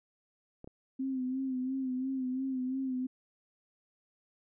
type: clicks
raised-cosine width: 2 ms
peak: -33 dBFS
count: 2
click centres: 0.644 / 0.675 s
type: tone with vibrato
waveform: sine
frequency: 260.4 Hz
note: C4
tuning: 8 cents flat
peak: -31 dBFS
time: 0.99-3.07 s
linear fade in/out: 10 ms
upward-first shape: sine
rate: 2.9 Hz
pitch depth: 49 cents each way
effects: none